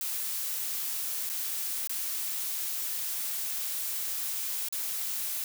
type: noise with dropouts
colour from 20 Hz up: blue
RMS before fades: -33 dBFS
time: 0.01-5.44 s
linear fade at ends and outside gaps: 1 ms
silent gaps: 1.292-1.298 / 1.874-1.895 / 4.686-4.725 s
effects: none